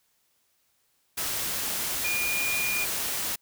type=tone in noise; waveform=sine; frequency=2426 Hz; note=D#7; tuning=44 cents flat; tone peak=-27 dBFS; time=2.04-2.85 s; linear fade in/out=10 ms; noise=white; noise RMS=-30 dBFS; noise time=1.17-3.36 s; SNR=0 dB; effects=white hiss -70 dBFS RMS until 3.41 s